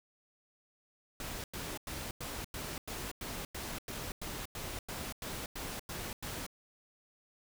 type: noise bursts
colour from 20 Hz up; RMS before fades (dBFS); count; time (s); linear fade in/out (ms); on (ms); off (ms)
pink; -41; 16; 1.2-6.465; 2; 240; 95
effects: none